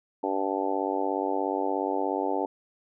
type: harmonic tone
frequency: 96.9 Hz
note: G2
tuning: 20 cents flat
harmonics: 3 / 4 / 5 / 6 / 7 / 8 / 9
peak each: -32 / -32 / -33 / -35 / -35 / -34 / -32 dBFS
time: 0.23-2.46 s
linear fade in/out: 5 ms
effects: none